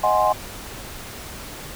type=chord; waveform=sine; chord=Ab dominant seventh; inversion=second; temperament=equal; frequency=622.3 / 740 / 830.6 / 1046.5 Hz; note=Eb5 / Gb5 / Ab5 / C6; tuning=0 / 0 / 0 / 0 cents; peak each=-21 dBFS; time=0.03-0.33 s; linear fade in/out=10 ms; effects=pink hiss -36 dBFS RMS until 1.75 s